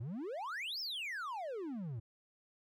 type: exponential two-way sweep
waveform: triangle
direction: up then down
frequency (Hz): 104.5 to 5500 to 104.5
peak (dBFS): -37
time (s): 0-2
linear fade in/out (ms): 10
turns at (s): 0.8
effects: none